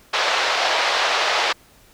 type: band-pass noise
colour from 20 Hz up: pink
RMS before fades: -20 dBFS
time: 0.13-1.53 s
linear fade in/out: 10 ms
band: 570 to 4900 Hz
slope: 24 dB/octave
effects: pink hiss -52 dBFS RMS until 1.93 s